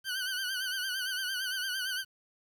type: tone with vibrato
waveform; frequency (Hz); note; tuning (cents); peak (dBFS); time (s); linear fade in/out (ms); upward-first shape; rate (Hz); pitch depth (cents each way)
20% pulse; 1518; F#6; +44; -27; 0.04-2.05; 50; sine; 8.8; 72
effects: 10-bit